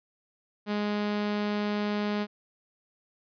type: tone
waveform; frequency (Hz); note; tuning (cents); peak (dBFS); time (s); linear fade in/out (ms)
sawtooth; 207.7; G#3; 0; -23; 0.66-2.27; 50
effects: resampled to 11025 Hz